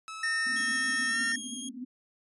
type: tone with pitch glide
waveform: sawtooth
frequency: 1300 to 1377.3 Hz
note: E6 to F6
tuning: -24 to -24 cents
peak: -35 dBFS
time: 0.08-1.32 s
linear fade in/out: 0 ms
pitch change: +100 cents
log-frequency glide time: 1.07-1.2 s
type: tone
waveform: square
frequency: 1824 Hz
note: A#6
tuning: 38 cents flat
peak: -28 dBFS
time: 0.23-1.36 s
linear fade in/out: 5 ms
type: band-pass noise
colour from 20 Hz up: pink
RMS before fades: -42 dBFS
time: 0.46-1.85 s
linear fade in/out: 10 ms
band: 230 to 270 Hz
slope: 96 dB/octave
type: tone with vibrato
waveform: 5% pulse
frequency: 3258 Hz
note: G#7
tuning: 34 cents flat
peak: -29 dBFS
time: 0.56-1.69 s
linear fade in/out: 5 ms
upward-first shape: sine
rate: 7.5 Hz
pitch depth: 10 cents each way
effects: resampled to 24000 Hz